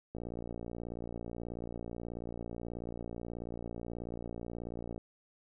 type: click train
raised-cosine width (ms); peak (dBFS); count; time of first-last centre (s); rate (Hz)
2; -28; 283; 0.15-4.979; 58.4
effects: none